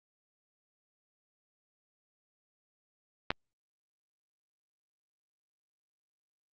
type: clicks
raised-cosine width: 0.3 ms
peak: -10 / -29 dBFS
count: 2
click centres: 3.305 / 3.316 s
effects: low-pass 5000 Hz 12 dB/octave + Opus 48 kbps